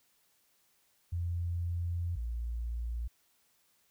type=tone pair in turn; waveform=sine; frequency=86.3 / 58.3 Hz; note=F2 / A#1; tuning=-20 / +1 cents; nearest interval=perfect fifth; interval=679 cents; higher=first; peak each=-31 / -33 dBFS; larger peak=first; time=1.12-2.16 / 2.16-3.08 s; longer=first; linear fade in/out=10 ms; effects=white hiss -71 dBFS RMS until 3.9 s